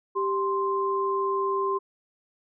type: tone pair together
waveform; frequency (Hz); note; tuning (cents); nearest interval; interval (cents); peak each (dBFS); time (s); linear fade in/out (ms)
sine; 392 / 1046.5; G4 / C6; 0 / 0; octave + perfect fourth; 1700; -26; 0.15-1.79; 20
effects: none